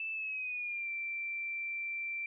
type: tone with pitch glide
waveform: sine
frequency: 2637 to 2349 Hz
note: E7 to D7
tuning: 0 to 0 cents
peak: -35 dBFS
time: 0-2.26 s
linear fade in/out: 2 ms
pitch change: -200 cents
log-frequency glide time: 0.12-0.89 s
effects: none